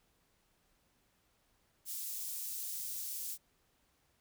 white high-pass noise, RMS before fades -41 dBFS, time 1.85-3.38 s, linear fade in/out 50 ms, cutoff 6300 Hz, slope 12 dB/octave, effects pink hiss -74 dBFS RMS until 4.2 s

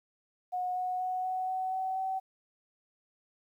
sine tone with pitch steps, 728 / 733.5 / 739 / 744.6 / 750.2 / 755.9 / 761.5 Hz, F#5 / F#5 / F#5 / F#5 / F#5 / F#5 / F#5, -28 / -15 / -2 / +11 / +24 / +37 / +50 cents, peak -30 dBFS, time 0.52-2.2 s, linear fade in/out 20 ms, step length 240 ms, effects 11-bit

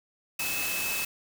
sine tone in noise, 2600 Hz, E7, 24 cents flat, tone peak -32 dBFS, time 0.39-1.05 s, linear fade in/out 5 ms, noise white, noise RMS -32 dBFS, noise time 0.39-1.05 s, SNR -3 dB, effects none

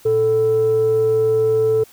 sine tone pair together, 116.54 / 440 Hz, A#2 / A4, 0 / 0 cents, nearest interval octave + major seventh, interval 2300 cents, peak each -24 / -12 dBFS, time 0.05-1.84 s, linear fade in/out 10 ms, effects tanh soft clip ceiling -10 dBFS + white hiss -48 dBFS RMS until 1.92 s

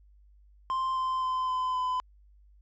triangle tone with pitch steps, 1046.5 / 1037.5 / 1028.5 / 1019.6 / 1010.9 Hz, C6 / C6 / C6 / C6 / B5, 0 / -15 / -30 / -45 / +40 cents, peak -25 dBFS, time 0.7-2 s, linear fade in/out 0 ms, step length 260 ms, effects added 50 Hz sine -55 dBFS peak until 2.61 s + resampled to 16000 Hz

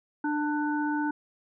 harmonic tone, 297.4 Hz, D4, 22 cents sharp, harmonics 1 / 3 / 5, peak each -27 / -32 / -34 dBFS, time 0.24-1.11 s, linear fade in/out 5 ms, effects none

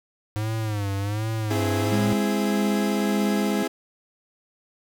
square tone with vibrato, 104.7 Hz, G#2, 15 cents sharp, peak -25 dBFS, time 0.36-2.13 s, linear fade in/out 0 ms, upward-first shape sine, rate 1.3 Hz, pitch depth 110 cents each way
30% pulse chord, C augmented, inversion none, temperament equal with one note detuned, 261.6 / 331.5 / 415.3 Hz, C4 / E4 / G#4, 0 / +10 / 0 cents, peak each -26 dBFS, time 1.5-3.68 s, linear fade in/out 10 ms
sine tone with tremolo, 205.3 Hz, G#3, 20 cents flat, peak -21 dBFS, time 1.92-3.63 s, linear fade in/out 5 ms, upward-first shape triangle, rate 1.7 Hz, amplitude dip 30%
effects none

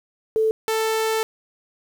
sine / sawtooth tone pair in turn, 440 / 442.2 Hz, A4 / A4, 0 / +9 cents, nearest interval unison, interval 9 cents, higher second, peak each -16 dBFS, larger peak neither, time 0.36-0.51 / 0.68-1.23 s, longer second, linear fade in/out 0 ms, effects 8-bit

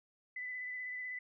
sine tone with vibrato, 2001 Hz, B6, 22 cents sharp, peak -39 dBFS, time 0.36-1.19 s, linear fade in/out 5 ms, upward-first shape square, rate 16 Hz, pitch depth 13 cents each way, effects none

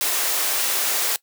white high-pass noise, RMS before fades -22 dBFS, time 0.01-1.16 s, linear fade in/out 0 ms, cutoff 350 Hz, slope 24 dB/octave, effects noise-tail reverb RT60 0.1 s tail -20 dB re dry

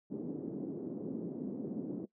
white band-pass noise, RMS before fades -40 dBFS, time 0.1-2.06 s, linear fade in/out 20 ms, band 180 to 340 Hz, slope 24 dB/octave, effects noise-tail reverb RT60 0.1 s tail -20 dB re dry

